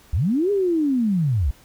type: linear two-way sweep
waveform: sine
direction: up then down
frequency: 56 to 415.3 to 56 Hz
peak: -17 dBFS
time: 0.13-1.51 s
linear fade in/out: 5 ms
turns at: 0.51 s
effects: pink hiss -52 dBFS RMS until 1.64 s